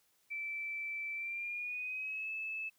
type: tone with pitch glide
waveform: sine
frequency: 2326 to 2611 Hz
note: D7 to E7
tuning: -17 to -17 cents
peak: -37 dBFS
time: 0.3-2.7 s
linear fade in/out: 20 ms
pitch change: +200 cents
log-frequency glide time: 1.14-2.31 s
effects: white hiss -73 dBFS RMS until 2.78 s